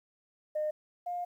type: tone pair in turn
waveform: sine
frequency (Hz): 610 / 707.5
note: D#5 / F5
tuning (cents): -34 / +22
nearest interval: minor third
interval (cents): 256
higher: second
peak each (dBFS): -28 / -32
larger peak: first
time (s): 0.55-0.71 / 1.06-1.25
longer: second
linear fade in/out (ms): 10
effects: tanh soft clip ceiling -25 dBFS + 11-bit

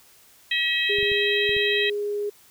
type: harmonic tone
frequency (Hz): 641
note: E5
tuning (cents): -49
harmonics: 3 / 4 / 5 / 6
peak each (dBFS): -25 / -26 / -27 / -28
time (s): 0.51-1.9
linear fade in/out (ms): 5
type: tone with pitch glide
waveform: sine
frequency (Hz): 409.2 to 412.3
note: G#4 to G#4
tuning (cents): -26 to -13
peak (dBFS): -24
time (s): 0.89-2.3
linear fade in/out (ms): 10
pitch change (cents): +13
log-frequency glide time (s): 1.11-1.5
type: clicks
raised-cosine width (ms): 5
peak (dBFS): -28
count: 5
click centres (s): 0.986 / 1.029 / 1.117 / 1.493 / 1.566
effects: white hiss -54 dBFS RMS until 2.5 s

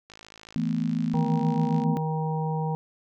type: click train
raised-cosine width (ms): 0.2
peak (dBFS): -28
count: 95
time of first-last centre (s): 0.1-1.838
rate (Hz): 54.1
type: chord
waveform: sine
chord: E suspended fourth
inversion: none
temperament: equal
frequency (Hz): 164.81 / 220 / 246.9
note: E3 / A3 / B3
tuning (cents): 0 / 0 / 0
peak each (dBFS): -28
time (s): 0.56-1.97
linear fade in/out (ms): 0
type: harmonic tone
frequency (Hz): 157.6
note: D#3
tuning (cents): +23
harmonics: 1 / 3 / 5 / 6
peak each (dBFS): -26 / -34 / -34 / -35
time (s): 1.14-2.75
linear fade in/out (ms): 0
effects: none

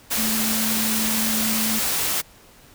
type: tone in noise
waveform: sine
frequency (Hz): 220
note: A3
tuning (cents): 0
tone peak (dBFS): -25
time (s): 0.17-1.8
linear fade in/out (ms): 20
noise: white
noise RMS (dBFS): -23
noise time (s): 0.1-2.22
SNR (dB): -5
effects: pink hiss -50 dBFS RMS until 2.74 s

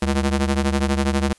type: ring-modulated tone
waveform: sawtooth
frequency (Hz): 138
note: C#3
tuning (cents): -7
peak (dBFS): -11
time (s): 0.02-1.33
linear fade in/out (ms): 5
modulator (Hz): 62.9
effects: white hiss -56 dBFS RMS until 1.38 s + resampled to 24000 Hz

